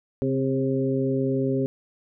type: harmonic tone with a mistuned harmonic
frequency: 134.2 Hz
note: C3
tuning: 44 cents sharp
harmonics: 1 / 2 / 3 / 4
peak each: -27 / -25 / -26 / -31 dBFS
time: 0.22-1.66 s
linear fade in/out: 0 ms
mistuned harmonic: 2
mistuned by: -26 cents
effects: none